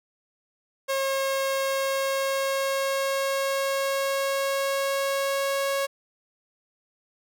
sawtooth tone with pitch glide, 541 to 551.4 Hz, C#5 to C#5, -42 to -9 cents, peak -20 dBFS, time 0.88-5.87 s, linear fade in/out 20 ms, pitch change +33 cents, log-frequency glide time 1.58-5.72 s, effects none

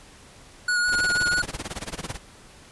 square tone with vibrato, 1451 Hz, F#6, 34 cents flat, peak -21 dBFS, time 0.68-1.42 s, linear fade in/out 5 ms, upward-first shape square, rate 6.2 Hz, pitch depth 15 cents each way
pink noise with tremolo, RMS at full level -30 dBFS, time 0.87-2.19 s, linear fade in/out 50 ms, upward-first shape sine, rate 18 Hz, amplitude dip 100%
effects pink hiss -49 dBFS RMS until 2.71 s + resampled to 24000 Hz

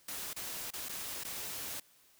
white noise with dropouts, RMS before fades -41 dBFS, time 0.08-1.8 s, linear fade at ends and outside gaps 5 ms, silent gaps 0.333-0.362 / 0.706-0.735 / 0.887-0.892 / 1.237-1.247 s, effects white hiss -65 dBFS RMS until 2.19 s

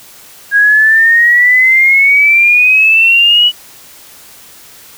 sine exponential sweep, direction up, 1632 to 2960 Hz, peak -4 dBFS, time 0.51-3.52 s, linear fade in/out 50 ms, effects white hiss -37 dBFS RMS until 4.97 s

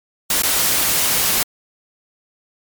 white noise with dropouts, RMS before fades -17 dBFS, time 0.3-1.43 s, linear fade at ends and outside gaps 2 ms, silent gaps 0.421-0.433 s, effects MP3 96 kbps

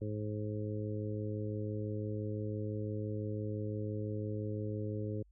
harmonic tone, 105.9 Hz, G#2, 34 cents sharp, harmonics 1 / 2 / 3 / 4 / 5, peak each -37 / -44 / -43 / -43 / -46 dBFS, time 0.01-5.23 s, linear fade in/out 10 ms, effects added 50 Hz sine -61 dBFS peak until 5.31 s

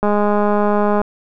click train, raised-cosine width 1 ms, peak -4 dBFS, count 205, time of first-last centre 0.03-1.016 s, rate 207 Hz, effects none

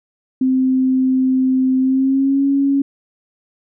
sine tone with pitch glide, 260 to 277.1 Hz, C4 to C#4, -11 to -1 cents, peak -12 dBFS, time 0.41-2.82 s, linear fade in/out 5 ms, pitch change +110 cents, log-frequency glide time 1.79-2.45 s, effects none

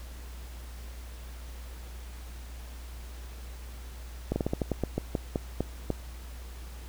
slowing click train, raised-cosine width 2 ms, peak -14 dBFS, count 13, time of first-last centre 4.32-5.903 s, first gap 40 ms, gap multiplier 1.2, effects added 60 Hz sine -40 dBFS peak until 6.88 s + pink hiss -51 dBFS RMS until 6.88 s

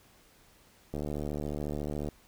click train, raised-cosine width 2 ms, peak -22 dBFS, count 86, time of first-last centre 0.94-2.087 s, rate 74.1 Hz, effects pink hiss -61 dBFS RMS until 2.27 s

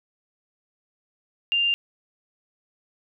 sine tone, 2794 Hz, F7, in tune, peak -19 dBFS, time 1.52-1.74 s, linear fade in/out 0 ms, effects none

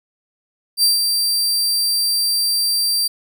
sawtooth tone with ADSR envelope, 4700 Hz, D8, 1 cent sharp, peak -8 dBFS, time 0.77-3.08 s, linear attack 61 ms, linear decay 150 ms, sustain -5 dB, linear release 11 ms, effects none

